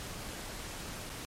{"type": "noise with dropouts", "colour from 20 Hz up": "pink", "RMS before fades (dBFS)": -42, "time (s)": [0, 1.25], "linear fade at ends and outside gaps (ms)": 0, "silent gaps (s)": [1.094, 1.1], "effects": ["low-pass 12000 Hz 12 dB/octave", "MP3 64 kbps"]}